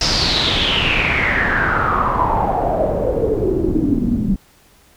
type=noise with low-pass filter sweep; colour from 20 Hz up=pink; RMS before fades=-17 dBFS; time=0.01-4.36 s; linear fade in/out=2 ms; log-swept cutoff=5300 to 200 Hz; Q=7.2; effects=pink hiss -51 dBFS RMS until 4.96 s